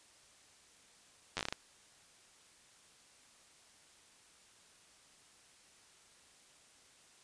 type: slowing click train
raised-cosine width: 0.2 ms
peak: -18 dBFS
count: 8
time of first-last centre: 1.37-1.525 s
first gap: 10 ms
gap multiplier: 1.26
effects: white hiss -63 dBFS RMS until 7.23 s + resampled to 22050 Hz